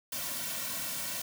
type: noise with comb filter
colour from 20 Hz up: white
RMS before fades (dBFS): -36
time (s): 0.12-1.22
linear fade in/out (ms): 5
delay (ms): 2.4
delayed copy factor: -0.8
effects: none